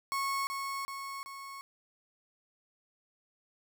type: tone with echo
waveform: 35% pulse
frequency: 1099 Hz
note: C#6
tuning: 15 cents flat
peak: -29 dBFS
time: 0.12-0.47 s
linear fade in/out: 0 ms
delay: 380 ms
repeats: 3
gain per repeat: -4 dB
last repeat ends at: 1.61 s
effects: none